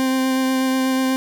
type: tone with vibrato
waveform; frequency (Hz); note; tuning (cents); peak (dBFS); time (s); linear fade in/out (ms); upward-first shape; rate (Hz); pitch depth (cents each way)
40% pulse; 261.6; C4; 0; -16; 0-1.16; 0; sine; 8.2; 10
effects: none